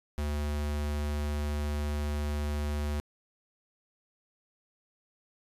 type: tone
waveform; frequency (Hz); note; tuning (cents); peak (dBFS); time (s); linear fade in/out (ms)
square; 73.8; D2; +9; -30; 0.18-3; 0
effects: resampled to 32000 Hz + 12-bit